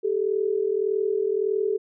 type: tone pair together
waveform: sine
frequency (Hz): 392 / 433.7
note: G4 / A4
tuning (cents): 0 / -25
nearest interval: major second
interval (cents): 175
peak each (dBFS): -24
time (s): 0.03-1.78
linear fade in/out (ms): 20
effects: none